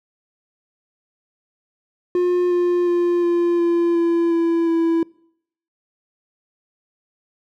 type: tone with pitch steps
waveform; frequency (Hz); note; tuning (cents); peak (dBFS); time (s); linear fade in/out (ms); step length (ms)
triangle; 356.4 / 352.7 / 349.1 / 345.5 / 341.9 / 338.3 / 334.8 / 331.4; F4 / F4 / F4 / F4 / F4 / E4 / E4 / E4; +35 / +17 / -1 / -19 / -37 / +45 / +27 / +9; -13; 2.15-5.03; 2; 360
effects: noise-tail reverb RT60 0.7 s tail -25 dB re dry